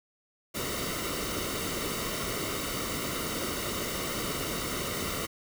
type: noise with comb filter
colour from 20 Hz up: pink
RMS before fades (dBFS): -33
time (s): 0.54-5.27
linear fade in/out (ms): 20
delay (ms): 1.2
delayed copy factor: -0.65
effects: none